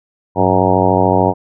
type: harmonic tone with a mistuned harmonic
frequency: 93.4 Hz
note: F#2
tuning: 17 cents sharp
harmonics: 1 / 2 / 3 / 4 / 5 / 6 / 7 / 8 / 9 / 10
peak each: -19 / -19 / -19 / -19 / -19 / -19 / -19 / -19 / -19 / -19 dBFS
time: 0.35-1.34 s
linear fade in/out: 50 ms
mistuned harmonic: 1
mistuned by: +140 cents
effects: none